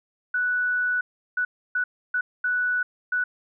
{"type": "tone bursts at uneven times", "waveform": "sine", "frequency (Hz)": 1480, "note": "F#6", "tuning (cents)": 0, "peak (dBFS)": -21, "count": 6, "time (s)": [[0.34, 1.01], [1.37, 1.45], [1.75, 1.84], [2.14, 2.21], [2.44, 2.83], [3.12, 3.24]], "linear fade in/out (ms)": 5, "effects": []}